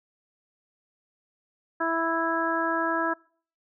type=harmonic tone; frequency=329.6 Hz; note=E4; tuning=in tune; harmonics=1 / 2 / 3 / 4 / 5; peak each=-30 / -30 / -30 / -30 / -30 dBFS; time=1.8-3.14 s; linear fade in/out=10 ms; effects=noise-tail reverb RT60 0.5 s tail -26 dB re dry